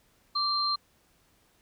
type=tone pair together; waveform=sine; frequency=1170 / 4163 Hz; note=D6 / C8; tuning=-7 / -10 cents; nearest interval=octave + minor seventh; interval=2197 cents; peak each=-29 / -27 dBFS; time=0.35-0.76 s; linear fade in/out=10 ms; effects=pink hiss -66 dBFS RMS until 1.61 s